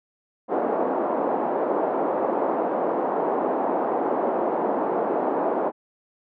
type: band-pass noise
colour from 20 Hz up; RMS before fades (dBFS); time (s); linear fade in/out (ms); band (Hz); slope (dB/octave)
white; -24; 0.48-5.72; 50; 260 to 840; 24
effects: none